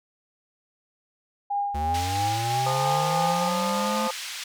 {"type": "tone with tremolo", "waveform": "sine", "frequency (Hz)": 810, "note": "G#5", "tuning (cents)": -43, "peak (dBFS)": -22, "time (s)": [1.5, 3.49], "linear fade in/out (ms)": 10, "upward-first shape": "triangle", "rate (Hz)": 3, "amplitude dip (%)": 55}
{"type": "linear sweep", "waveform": "square", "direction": "up", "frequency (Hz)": [71.5, 220], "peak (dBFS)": -29, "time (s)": [1.74, 4.08], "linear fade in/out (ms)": 10}
{"type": "band-pass noise", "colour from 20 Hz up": "white", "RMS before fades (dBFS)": -35, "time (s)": [1.94, 4.44], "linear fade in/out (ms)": 5, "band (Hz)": [1700, 5200], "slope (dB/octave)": 12}
{"type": "harmonic tone", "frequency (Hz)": 174.61, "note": "F3", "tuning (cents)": 0, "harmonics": [3, 4, 5, 6, 7], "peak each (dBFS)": [-29, -40, -29, -40, -30], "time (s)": [2.66, 4.11], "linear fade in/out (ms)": 5}
{"effects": []}